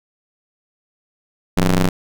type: ring-modulated tone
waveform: sawtooth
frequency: 93.1 Hz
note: F#2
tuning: 11 cents sharp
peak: -6 dBFS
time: 1.57-1.89 s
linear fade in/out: 5 ms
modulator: 79.7 Hz
effects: none